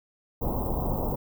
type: band-stop noise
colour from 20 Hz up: pink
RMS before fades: -28 dBFS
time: 0.41-1.16 s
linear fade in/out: 10 ms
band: 1000 to 16000 Hz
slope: 48 dB/octave
effects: none